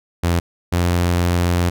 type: tone pair in turn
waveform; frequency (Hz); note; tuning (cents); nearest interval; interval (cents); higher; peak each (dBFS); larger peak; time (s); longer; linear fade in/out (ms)
sawtooth; 86 / 87.55; F2 / F2; -26 / +5; unison; 31; second; -11; neither; 0.23-0.4 / 0.72-1.7; second; 10
effects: none